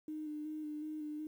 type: tone with vibrato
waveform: sine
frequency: 304.6 Hz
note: D#4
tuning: 37 cents flat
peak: -39 dBFS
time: 0.08-1.27 s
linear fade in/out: 2 ms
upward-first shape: square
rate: 2.7 Hz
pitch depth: 21 cents each way
effects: 11-bit